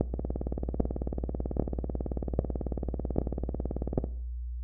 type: two click trains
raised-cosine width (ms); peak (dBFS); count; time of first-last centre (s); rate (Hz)
2; -18 / -10; 72 / 6; 0.14-4.041 / 0.01-3.978; 18.2 / 1.26
effects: noise-tail reverb RT60 0.6 s tail -18 dB re dry + added 60 Hz sine -33 dBFS peak until 4.63 s